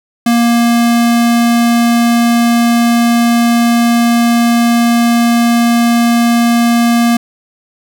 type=tone; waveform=square; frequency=235.3 Hz; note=A#3; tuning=16 cents sharp; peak=-8 dBFS; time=0.26-7.17 s; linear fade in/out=5 ms; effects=8-bit